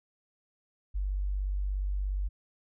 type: tone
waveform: sine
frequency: 48.49 Hz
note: G1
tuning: 18 cents flat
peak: -28 dBFS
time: 0.94-2.29 s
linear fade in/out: 20 ms
effects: none